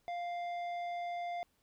sine tone with tanh clipping, 698.5 Hz, F5, in tune, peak -38 dBFS, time 0.08-1.43 s, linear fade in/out 0 ms, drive 10 dB, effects pink hiss -75 dBFS RMS until 1.62 s

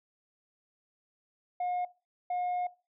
sine tone pair in turn, 718 / 718 Hz, F5 / F5, +48 / +48 cents, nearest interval unison, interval 0 cents, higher neither, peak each -27 dBFS, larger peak neither, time 1.6-1.85 / 2.3-2.67 s, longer second, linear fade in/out 5 ms, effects noise-tail reverb RT60 0.3 s tail -21 dB re dry + tanh soft clip ceiling -28 dBFS

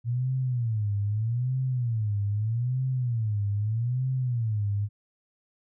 sine tone with vibrato, 115.1 Hz, A#2, 22 cents flat, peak -24 dBFS, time 0.04-4.89 s, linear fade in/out 50 ms, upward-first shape sine, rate 0.8 Hz, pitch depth 220 cents each way, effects none

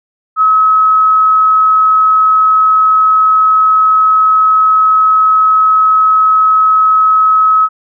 sine tone, 1283 Hz, E6, 47 cents flat, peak -5 dBFS, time 0.36-7.69 s, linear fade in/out 50 ms, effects none

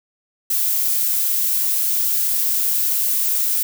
violet noise, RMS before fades -19 dBFS, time 0.5-3.63 s, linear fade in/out 5 ms, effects none

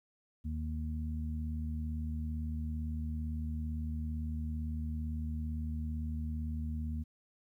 harmonic tone, 77.78 Hz, D#2, in tune, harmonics 1 / 2 / 3, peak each -35 / -46 / -41 dBFS, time 0.44-7.04 s, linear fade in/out 20 ms, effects 12-bit

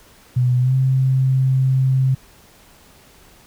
sine tone with pitch glide, 124.8 to 131.69 Hz, B2 to C3, +19 to +12 cents, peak -13 dBFS, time 0.36-2.15 s, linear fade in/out 10 ms, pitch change +93 cents, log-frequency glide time 0.6-0.74 s, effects pink hiss -49 dBFS RMS until 3.46 s

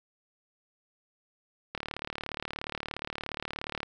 click train, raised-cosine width 0.3 ms, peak -18 dBFS, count 78, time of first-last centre 1.75-3.831 s, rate 37 Hz, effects none

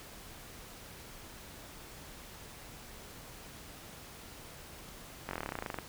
slowing click train, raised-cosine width 0.5 ms, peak -21 dBFS, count 17, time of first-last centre 5.29-5.787 s, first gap 21 ms, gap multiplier 1.05, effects pink hiss -50 dBFS RMS until 5.88 s

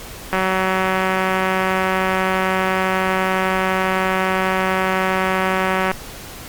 click train, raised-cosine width 0.5 ms, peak -4 dBFS, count 1051, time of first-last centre 0.33-5.915 s, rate 188 Hz, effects pink hiss -35 dBFS RMS until 6.48 s + Opus 48 kbps

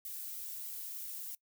violet noise with flanger, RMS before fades -43 dBFS, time 0.05-1.35 s, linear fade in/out 2 ms, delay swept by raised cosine 1.1 to 3.7 ms, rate 3.2 Hz, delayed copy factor -1, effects noise-tail reverb RT60 0.1 s tail -22 dB re dry

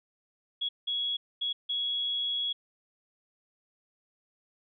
sine tone bursts at uneven times, 3342 Hz, G#7, 10 cents sharp, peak -28 dBFS, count 4, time 0.61-0.69 / 0.87-1.17 / 1.41-1.53 / 1.69-2.53 s, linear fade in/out 10 ms, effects none

